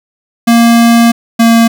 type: tone pair in turn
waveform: square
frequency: 233.1 / 229.8 Hz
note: A#3 / A#3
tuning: 0 / -25 cents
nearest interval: unison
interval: 25 cents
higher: first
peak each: -4 dBFS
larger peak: neither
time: 0.47-1.12 / 1.39-1.68 s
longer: first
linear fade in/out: 10 ms
effects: none